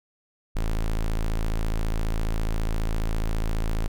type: tone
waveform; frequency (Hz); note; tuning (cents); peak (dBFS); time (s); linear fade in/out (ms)
square; 27.34; A0; -10; -23; 0.55-3.88; 10
effects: none